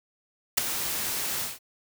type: noise with ADSR envelope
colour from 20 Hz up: white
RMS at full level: -18 dBFS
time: 0.57-1.59 s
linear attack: 12 ms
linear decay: 5 ms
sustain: -12 dB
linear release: 180 ms
effects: none